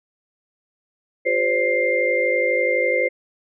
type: tone cluster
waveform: sine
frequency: 354.5 / 405.9 / 513 / 565 / 2103 Hz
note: F4 / G#4 / C5 / C#5 / C7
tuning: +26 / -40 / -34 / +33 / +8 cents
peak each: -28 / -29 / -20 / -26 / -21 dBFS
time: 1.25-3.09 s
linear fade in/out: 20 ms
effects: none